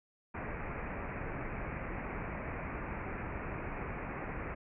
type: low-pass noise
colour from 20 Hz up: pink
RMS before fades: -40 dBFS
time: 0.34-4.55 s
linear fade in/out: 10 ms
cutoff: 2500 Hz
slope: 96 dB/octave
effects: none